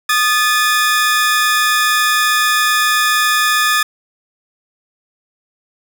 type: tone pair together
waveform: sawtooth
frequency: 1230.4 / 1732 Hz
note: D#6 / A6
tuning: -20 / -28 cents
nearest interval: tritone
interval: 592 cents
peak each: -11 dBFS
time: 0.09-3.83 s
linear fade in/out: 5 ms
effects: none